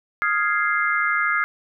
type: chord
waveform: sine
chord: F minor seventh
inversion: third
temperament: equal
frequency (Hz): 1244.5 / 1396.9 / 1661.2 / 2093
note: Eb6 / F6 / Ab6 / C7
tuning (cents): 0 / 0 / 0 / 0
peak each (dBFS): -24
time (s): 0.22-1.44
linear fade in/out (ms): 0
effects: none